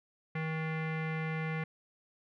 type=tone with low-pass filter; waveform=square; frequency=158.9 Hz; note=D#3; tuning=37 cents sharp; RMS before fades=-35 dBFS; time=0.35-1.64 s; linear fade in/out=5 ms; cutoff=2100 Hz; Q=4.4; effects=none